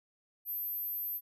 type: tone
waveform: sine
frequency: 12310 Hz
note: G9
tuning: 33 cents flat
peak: -34 dBFS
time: 0.45-1.21 s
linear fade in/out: 50 ms
effects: none